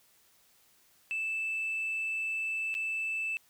sine tone with dropouts, 2637 Hz, E7, in tune, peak -29 dBFS, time 1.11-3.37 s, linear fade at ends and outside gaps 0 ms, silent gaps 2.742-2.75 s, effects tanh soft clip ceiling -28 dBFS + white hiss -65 dBFS RMS until 3.49 s

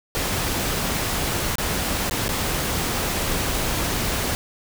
pink noise with dropouts, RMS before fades -24 dBFS, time 0.15-4.35 s, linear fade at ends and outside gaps 0 ms, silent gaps 1.555-1.583 / 2.097-2.11 / 2.281-2.291 s, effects none

